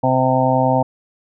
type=harmonic tone; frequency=129.8 Hz; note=C3; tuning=13 cents flat; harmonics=1 / 2 / 4 / 5 / 6 / 7; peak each=-20 / -20 / -20 / -20 / -20 / -20 dBFS; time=0.03-0.83 s; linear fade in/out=10 ms; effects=none